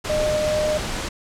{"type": "tone in noise", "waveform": "sine", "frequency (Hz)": 610, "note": "D#5", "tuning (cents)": -34, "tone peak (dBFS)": -19, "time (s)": [0.09, 0.78], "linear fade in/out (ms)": 10, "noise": "pink", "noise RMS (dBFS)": -27, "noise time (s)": [0.04, 1.09], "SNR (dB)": 5, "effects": ["low-pass 8000 Hz 12 dB/octave"]}